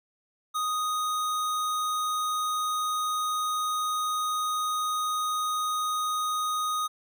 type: tone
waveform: square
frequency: 1244 Hz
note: D#6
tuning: 1 cent flat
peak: -27 dBFS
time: 0.54-6.88 s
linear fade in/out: 20 ms
effects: none